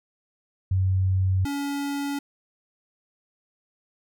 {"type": "tone pair in turn", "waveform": ["sine", "square"], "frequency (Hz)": [94.2, 282.8], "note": ["F#2", "C#4"], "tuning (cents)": [32, 35], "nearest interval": "octave + perfect fifth", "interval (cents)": 1903, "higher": "second", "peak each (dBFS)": [-19, -27], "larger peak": "first", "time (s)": [[0.71, 1.45], [1.45, 2.19]], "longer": "neither", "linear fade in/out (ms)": 5, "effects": []}